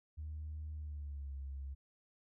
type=tone with pitch glide; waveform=sine; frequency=76.7 to 68.33 Hz; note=D#2 to C#2; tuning=-24 to -24 cents; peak=-40 dBFS; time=0.17-1.75 s; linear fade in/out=20 ms; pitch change=-200 cents; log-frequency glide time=0.73-1.35 s; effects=tanh soft clip ceiling -37 dBFS